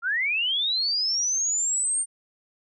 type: linear sweep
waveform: sine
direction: up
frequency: 1340 to 8870 Hz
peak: -22 dBFS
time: 0.02-2.06 s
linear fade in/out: 50 ms
effects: none